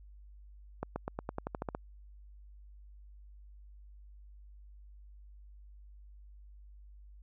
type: accelerating click train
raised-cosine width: 1 ms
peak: -21 dBFS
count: 11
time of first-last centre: 0.83-1.749 s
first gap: 130 ms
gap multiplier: 0.92
effects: added 50 Hz sine -51 dBFS peak until 7.22 s